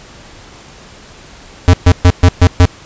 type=tone bursts; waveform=square; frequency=89.1 Hz; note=F2; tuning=35 cents sharp; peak=-3 dBFS; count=6; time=1.68-2.654 s; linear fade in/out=0 ms; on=54 ms; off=130 ms; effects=pink hiss -37 dBFS RMS until 2.85 s + resampled to 16000 Hz